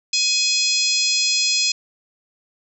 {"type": "harmonic tone", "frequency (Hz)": 840, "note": "G#5", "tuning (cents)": 19, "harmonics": [3, 4, 5, 6, 7, 8, 9], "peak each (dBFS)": [-24, -27, -22, -21, -28, -27, -29], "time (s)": [0.13, 1.72], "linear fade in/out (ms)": 5, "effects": []}